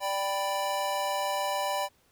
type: chord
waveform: square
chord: G major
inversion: second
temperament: equal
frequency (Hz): 587.3 / 784 / 987.8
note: D5 / G5 / B5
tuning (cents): 0 / 0 / 0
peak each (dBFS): -33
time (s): 0-1.89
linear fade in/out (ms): 50
effects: pink hiss -66 dBFS RMS until 2.11 s